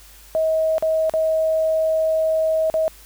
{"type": "tone with dropouts", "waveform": "sine", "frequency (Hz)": 637, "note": "D#5", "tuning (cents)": 41, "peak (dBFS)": -16, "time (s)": [0.35, 2.88], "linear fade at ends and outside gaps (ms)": 0, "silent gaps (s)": [[0.782, 0.825], [1.096, 1.138], [2.7, 2.741]], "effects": ["added 50 Hz sine -47 dBFS peak until 3.05 s", "white hiss -47 dBFS RMS until 3.05 s"]}